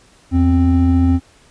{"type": "tone pair together", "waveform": "triangle", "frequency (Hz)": [82.9, 263.2], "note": ["E2", "C4"], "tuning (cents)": [10, 10], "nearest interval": "octave + minor sixth", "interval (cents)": 2000, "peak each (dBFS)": -11, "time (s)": [0.31, 1.2], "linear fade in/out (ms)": 50, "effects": ["pink hiss -50 dBFS RMS until 1.5 s", "resampled to 22050 Hz"]}